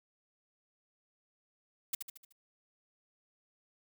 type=noise with echo; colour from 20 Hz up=blue; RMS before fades=-33 dBFS; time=1.93-1.95 s; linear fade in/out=5 ms; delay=75 ms; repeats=5; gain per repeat=-6 dB; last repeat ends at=2.325 s; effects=none